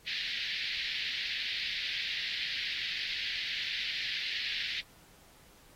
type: band-pass noise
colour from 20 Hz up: white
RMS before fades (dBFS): -36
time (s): 0.06-4.82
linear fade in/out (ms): 20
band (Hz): 1800 to 4400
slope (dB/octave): 48
effects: pink hiss -60 dBFS RMS until 5.75 s + AAC 48 kbps